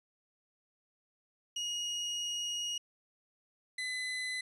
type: tone pair in turn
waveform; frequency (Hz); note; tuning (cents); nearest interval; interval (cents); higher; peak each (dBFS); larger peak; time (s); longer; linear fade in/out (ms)
30% pulse; 2881 / 2013; F#7 / B6; -47 / +33; tritone; 620; first; -31 / -32; first; 1.56-2.78 / 3.78-4.41; first; 5
effects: resampled to 24000 Hz